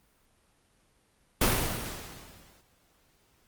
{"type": "noise with exponential decay", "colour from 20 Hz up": "pink", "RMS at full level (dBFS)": -22, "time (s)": [1.41, 2.61], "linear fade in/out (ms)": 5, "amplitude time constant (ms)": 260, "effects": ["pink hiss -67 dBFS RMS until 3.47 s", "Opus 32 kbps"]}